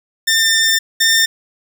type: tone pair in turn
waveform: 15% pulse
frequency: 1798 / 1805.6 Hz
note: A6 / A6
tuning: +37 / +44 cents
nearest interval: unison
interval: 7 cents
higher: second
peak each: -5 / -4 dBFS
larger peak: second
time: 0.27-0.79 / 1-1.26 s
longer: first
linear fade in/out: 10 ms
effects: none